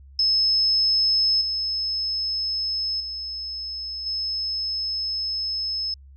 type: tone with level steps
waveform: sine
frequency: 5200 Hz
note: E8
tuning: 24 cents flat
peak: -17 / -23 / -29 / -24 dBFS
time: 0.19-5.94 s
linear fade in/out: 2 ms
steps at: 1.41 / 3 / 4.06 s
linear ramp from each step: 5 ms
effects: added 68 Hz sine -44 dBFS peak until 6.16 s